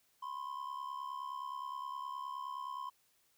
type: ring-modulated tone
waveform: triangle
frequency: 1037 Hz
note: C6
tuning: 16 cents flat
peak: -35 dBFS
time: 0.22-2.9 s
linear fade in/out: 10 ms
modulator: 34.8 Hz
effects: white hiss -73 dBFS RMS until 3.37 s